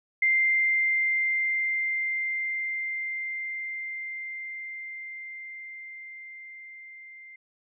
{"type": "tone with level ramp", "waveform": "sine", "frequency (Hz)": 2093, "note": "C7", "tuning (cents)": 0, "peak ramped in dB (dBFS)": [-19, -44], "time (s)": [0.22, 7.36], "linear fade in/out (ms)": 5, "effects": []}